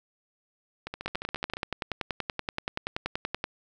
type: two click trains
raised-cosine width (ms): 0.3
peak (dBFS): -19 / -13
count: 11 / 26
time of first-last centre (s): 0.87-1.569 / 1.06-3.441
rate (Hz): 14.3 / 10.5
effects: none